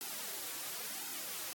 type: noise with flanger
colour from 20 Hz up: white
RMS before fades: -42 dBFS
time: 0.01-1.53 s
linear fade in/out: 0 ms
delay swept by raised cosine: 1.7 to 4.9 ms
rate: 0.94 Hz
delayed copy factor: -0.8
effects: high-pass 200 Hz 12 dB/octave + AAC 64 kbps